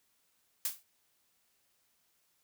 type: noise with exponential decay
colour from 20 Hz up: blue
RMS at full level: -29 dBFS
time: 0.65-0.83 s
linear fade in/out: 2 ms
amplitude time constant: 37 ms
effects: white hiss -74 dBFS RMS until 2.43 s